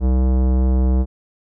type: tone with tanh clipping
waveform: sine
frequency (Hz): 64.1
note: C2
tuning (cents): -35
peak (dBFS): -15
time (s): 0-1.06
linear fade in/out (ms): 50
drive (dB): 18
effects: none